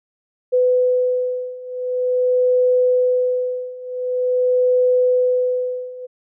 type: beating tone pair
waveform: sine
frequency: 501 / 501.46 Hz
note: B4 / B4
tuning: +25 / +26 cents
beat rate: 0.46 Hz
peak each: -19 / -17 dBFS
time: 0.52-6.07 s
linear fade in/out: 20 ms
effects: none